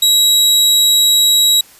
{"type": "tone", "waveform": "sawtooth", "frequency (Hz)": 3860, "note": "B7", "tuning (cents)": -40, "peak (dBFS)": -5, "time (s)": [0.02, 1.61], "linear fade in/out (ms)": 5, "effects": ["white hiss -43 dBFS RMS until 1.79 s", "resampled to 32000 Hz"]}